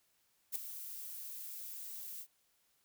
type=noise with ADSR envelope; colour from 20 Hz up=violet; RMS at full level=-34 dBFS; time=0.52-2.27 s; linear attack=36 ms; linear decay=4 ms; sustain=-12 dB; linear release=65 ms; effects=white hiss -75 dBFS RMS until 2.84 s